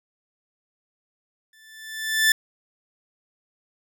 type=tone with exponential growth; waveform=sawtooth; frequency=1760 Hz; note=A6; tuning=in tune; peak=-10 dBFS; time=1.53-2.32 s; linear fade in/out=2 ms; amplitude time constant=170 ms; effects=none